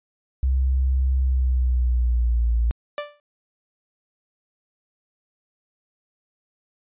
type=tone with pitch glide; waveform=sine; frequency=65.41 to 57.6 Hz; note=C2 to A#1; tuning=0 to -20 cents; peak=-17 dBFS; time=0.43-2.71 s; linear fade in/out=0 ms; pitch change=-220 cents; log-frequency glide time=1.2-2.52 s
type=tone with exponential decay; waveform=sawtooth; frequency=587.3 Hz; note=D5; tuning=in tune; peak=-20 dBFS; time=2.98-3.2 s; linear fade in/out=1 ms; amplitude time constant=47 ms
effects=resampled to 8000 Hz